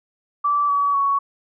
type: tone with pitch steps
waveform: sine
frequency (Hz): 1161 / 1138.4 / 1116.3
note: D6 / C#6 / C#6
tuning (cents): -20 / +46 / +12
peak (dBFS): -16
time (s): 0.44-1.19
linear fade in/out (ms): 10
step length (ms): 250
effects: none